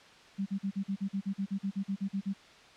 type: tone bursts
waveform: sine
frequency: 196 Hz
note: G3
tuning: in tune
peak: -29 dBFS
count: 16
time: 0.38-2.337 s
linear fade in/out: 20 ms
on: 82 ms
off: 43 ms
effects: white hiss -55 dBFS RMS until 2.76 s + low-pass 4000 Hz 12 dB/octave